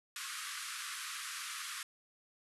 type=band-pass noise; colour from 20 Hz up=pink; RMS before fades=-43 dBFS; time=0.16-1.83 s; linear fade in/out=2 ms; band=1100 to 12000 Hz; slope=96 dB/octave; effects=none